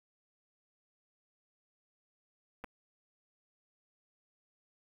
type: clicks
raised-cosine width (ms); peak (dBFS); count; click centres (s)
0.5; -28; 2; 2.64 / 2.644
effects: 9-bit